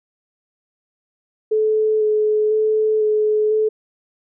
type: tone with vibrato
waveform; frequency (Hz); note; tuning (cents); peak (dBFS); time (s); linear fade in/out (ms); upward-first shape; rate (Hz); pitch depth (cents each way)
sine; 430; A4; -40; -14; 1.51-3.69; 10; square; 1; 12
effects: none